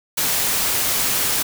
white noise, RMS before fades -20 dBFS, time 0.17-1.43 s, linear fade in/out 10 ms, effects none

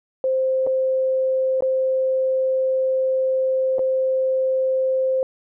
sine tone with dropouts, 523.3 Hz, C5, in tune, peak -17 dBFS, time 0.24-5.23 s, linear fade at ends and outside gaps 1 ms, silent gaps 0.666-0.671 / 1.607-1.623 / 3.784-3.792 s, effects none

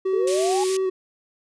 triangle tone with vibrato, 376.7 Hz, F#4, 31 cents sharp, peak -18 dBFS, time 0.05-0.9 s, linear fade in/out 10 ms, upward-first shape square, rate 3.1 Hz, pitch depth 15 cents each way
sine linear sweep, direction up, 405.6 to 842 Hz, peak -23 dBFS, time 0.13-0.64 s, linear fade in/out 5 ms
white high-pass noise, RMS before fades -29 dBFS, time 0.27-0.77 s, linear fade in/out 5 ms, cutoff 2100 Hz, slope 24 dB/octave
effects resampled to 22050 Hz

